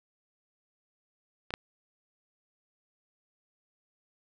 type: clicks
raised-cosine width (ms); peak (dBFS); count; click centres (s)
0.3; -22 / -13; 2; 1.506 / 1.539
effects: none